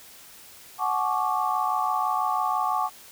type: chord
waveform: sine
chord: D major seventh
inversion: first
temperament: equal with one note detuned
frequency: 740 / 857.9 / 1108.7 / 1174.7 Hz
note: F#5 / A5 / C#6 / D6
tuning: 0 / -44 / 0 / 0 cents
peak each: -28 dBFS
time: 0.78-2.9 s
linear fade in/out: 50 ms
effects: white hiss -48 dBFS RMS until 3.11 s